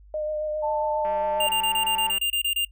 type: tone with vibrato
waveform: sine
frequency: 610 Hz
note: D#5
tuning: 34 cents flat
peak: -25 dBFS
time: 0.14-1.47 s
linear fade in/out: 2 ms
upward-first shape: sine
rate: 7.4 Hz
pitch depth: 17 cents each way
type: tone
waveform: sine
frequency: 885 Hz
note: A5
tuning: 10 cents sharp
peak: -25 dBFS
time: 0.62-2.11 s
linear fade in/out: 20 ms
type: click train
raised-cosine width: 0.5 ms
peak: -27 dBFS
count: 221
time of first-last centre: 1.05-2.178 s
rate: 195 Hz
type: tone bursts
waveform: square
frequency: 2801 Hz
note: F7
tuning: 4 cents sharp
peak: -22 dBFS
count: 11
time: 1.4-2.65 s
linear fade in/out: 5 ms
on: 90 ms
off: 26 ms
effects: noise-tail reverb RT60 0.1 s tail -21 dB re dry + added 50 Hz sine -47 dBFS peak until 2.71 s